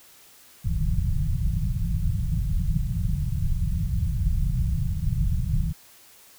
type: low-pass noise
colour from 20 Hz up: pink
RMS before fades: -24 dBFS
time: 0.64-5.73 s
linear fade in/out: 20 ms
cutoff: 180 Hz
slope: 96 dB/octave
effects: white hiss -52 dBFS RMS until 6.38 s